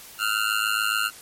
25% pulse tone with amplitude modulation, 1396.9 Hz, F6, in tune, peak -14 dBFS, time 0.18-1.11 s, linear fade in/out 50 ms, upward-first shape sine, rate 107 Hz, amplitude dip 95%, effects white hiss -44 dBFS RMS until 1.21 s + MP3 64 kbps

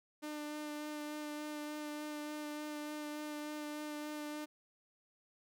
sawtooth tone with vibrato, 299.6 Hz, D4, 35 cents sharp, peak -37 dBFS, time 0.22-4.46 s, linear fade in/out 20 ms, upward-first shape sine, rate 3.4 Hz, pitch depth 13 cents each way, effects none

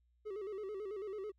triangle tone with vibrato, 404.4 Hz, G#4, 46 cents flat, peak -38 dBFS, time 0.25-1.32 s, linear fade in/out 20 ms, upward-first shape square, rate 9.1 Hz, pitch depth 92 cents each way, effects added 60 Hz sine -70 dBFS peak until 1.38 s

